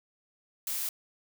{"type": "noise", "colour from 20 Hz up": "blue", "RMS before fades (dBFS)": -33, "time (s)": [0.67, 0.89], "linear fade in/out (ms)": 2, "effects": []}